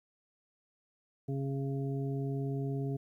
harmonic tone, 137.1 Hz, C#3, 19 cents flat, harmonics 1 / 2 / 3 / 5, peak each -33 / -39 / -40 / -49 dBFS, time 1.28-2.97 s, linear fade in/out 10 ms, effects 12-bit

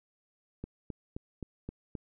click train, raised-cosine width 3 ms, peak -25 dBFS, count 6, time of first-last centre 0.64-1.952 s, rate 3.81 Hz, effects none

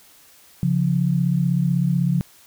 sine tone pair together, 138.59 / 174.61 Hz, C#3 / F3, 0 / 0 cents, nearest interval major third, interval 400 cents, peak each -20 / -19 dBFS, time 0.63-2.21 s, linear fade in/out 0 ms, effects white hiss -51 dBFS RMS until 2.46 s

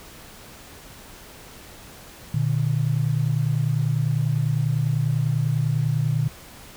sine tone pair together, 120 / 150.06 Hz, B2 / D3, -49 / +38 cents, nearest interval major third, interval 387 cents, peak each -22 dBFS, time 2.34-6.28 s, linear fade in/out 5 ms, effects pink hiss -44 dBFS RMS until 6.76 s

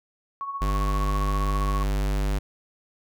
sine tone with tremolo, 1108.7 Hz, C#6, in tune, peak -27 dBFS, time 0.41-1.83 s, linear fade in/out 0 ms, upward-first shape sine, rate 15 Hz, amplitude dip 55%
square tone, 49.61 Hz, G1, 21 cents sharp, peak -23 dBFS, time 0.61-2.39 s, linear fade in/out 10 ms
effects none

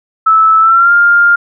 sine tone with pitch glide, 1309 to 1403 Hz, E6 to F6, -13 to +8 cents, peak -4 dBFS, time 0.26-1.36 s, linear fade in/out 10 ms, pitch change +121 cents, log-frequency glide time 0.6-0.92 s, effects none

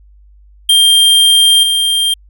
square tone with level steps, 3189 Hz, G7, 29 cents sharp, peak -6 / -11 dBFS, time 0.69-2.14 s, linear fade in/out 5 ms, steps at 1.63 s, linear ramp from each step 2 ms, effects added 50 Hz sine -40 dBFS peak until 2.29 s

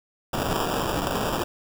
violet noise with sample-and-hold, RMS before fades -26 dBFS, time 0.33-1.44 s, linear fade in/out 5 ms, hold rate 2100 Hz, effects none

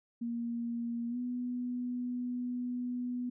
sine tone with pitch glide, 235 to 246.5 Hz, A#3 to B3, +14 to -3 cents, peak -33 dBFS, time 0.21-3.3 s, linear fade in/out 10 ms, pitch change +83 cents, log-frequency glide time 1.09-1.17 s, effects none

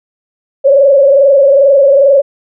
sine tone with frequency modulation, 554 Hz, C#5, 1 cent flat, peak -3 dBFS, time 0.64-2.22 s, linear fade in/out 20 ms, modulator 22.4 Hz, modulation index 1.1, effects none

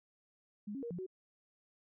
sine tone with pitch steps, 206.9 / 273.7 / 470.8 / 175.1 / 373.4 Hz, G#3 / C#4 / A#4 / F3 / F#4, -6 / -22 / +17 / +5 / +16 cents, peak -39 dBFS, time 0.67-1.065 s, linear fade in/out 10 ms, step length 79 ms, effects none

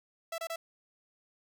sawtooth tone bursts, 662 Hz, E5, 7 cents sharp, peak -31 dBFS, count 3, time 0.32-0.56 s, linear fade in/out 5 ms, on 62 ms, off 27 ms, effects none

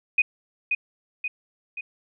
sine tone with echo, 2489 Hz, D#7, in tune, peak -15 dBFS, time 0.18-0.22 s, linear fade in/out 5 ms, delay 530 ms, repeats 3, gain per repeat -5 dB, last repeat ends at 1.81 s, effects none

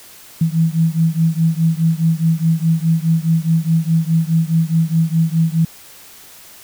sine beating tone pair, 161.2 / 166 Hz, E3 / E3, -38 / +12 cents, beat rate 4.8 Hz, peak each -15 / -16 dBFS, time 0.41-5.65 s, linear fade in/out 5 ms, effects white hiss -41 dBFS RMS until 6.63 s

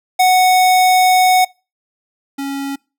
square tone pair in turn, 739 / 276.8 Hz, F#5 / C#4, -2 / -2 cents, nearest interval octave + perfect fourth, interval 1700 cents, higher first, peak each -9 / -21 dBFS, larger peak first, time 0.19-1.45 / 2.38-2.76 s, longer first, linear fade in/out 10 ms, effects noise-tail reverb RT60 0.3 s tail -25 dB re dry

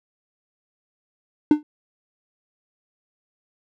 triangle tone with exponential decay, 299.7 Hz, D4, 35 cents sharp, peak -5 dBFS, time 1.51-1.63 s, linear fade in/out 2 ms, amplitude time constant 24 ms, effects none

